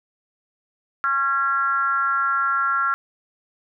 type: tone with frequency modulation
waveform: sine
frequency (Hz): 1373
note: F6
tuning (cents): -30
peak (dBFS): -18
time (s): 1.04-2.94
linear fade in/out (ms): 0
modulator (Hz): 280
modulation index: 0.72
effects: none